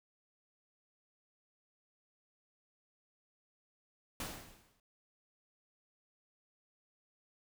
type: noise with exponential decay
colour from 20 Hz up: pink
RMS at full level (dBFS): -38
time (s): 4.2-4.8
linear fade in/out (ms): 2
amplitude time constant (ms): 130
effects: none